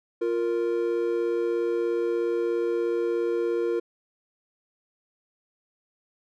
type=tone pair together; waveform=triangle; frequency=349.3 / 466.2 Hz; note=F4 / A#4; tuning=0 / 0 cents; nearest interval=perfect fourth; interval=500 cents; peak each=-24 dBFS; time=0.21-3.8 s; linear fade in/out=10 ms; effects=none